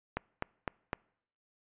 click train, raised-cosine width 0.5 ms, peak -17 dBFS, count 4, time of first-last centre 0.17-0.931 s, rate 3.94 Hz, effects noise-tail reverb RT60 0.7 s tail -26 dB re dry + resampled to 8000 Hz

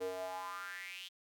square tone with high-pass filter sweep, 92.5 Hz, F#2, in tune, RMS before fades -43 dBFS, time 0-1.09 s, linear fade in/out 20 ms, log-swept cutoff 420 to 3300 Hz, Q 6, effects none

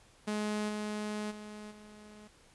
sawtooth tone with level steps, 211 Hz, G#3, 28 cents sharp, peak -28 / -31 / -40 / -47 dBFS, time 0.27-2.28 s, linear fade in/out 10 ms, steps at 0.68 / 1.3 / 1.7 s, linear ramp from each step 20 ms, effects pink hiss -62 dBFS RMS until 2.54 s + resampled to 24000 Hz

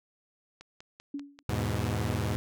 click train, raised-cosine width 0.2 ms, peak -30 dBFS, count 6, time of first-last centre 0.61-1.585 s, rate 5.13 Hz
sine tone with exponential decay, 283.4 Hz, C#4, 38 cents sharp, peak -30 dBFS, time 1.14-1.43 s, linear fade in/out 5 ms, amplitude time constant 63 ms
sawtooth chord, E major, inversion none, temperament equal with one note detuned, 80.99 / 103.83 / 123.47 Hz, E2 / G#2 / B2, -30 / 0 / 0 cents, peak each -30 / -27 / -29 dBFS, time 1.49-2.36 s, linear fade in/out 0 ms
effects none

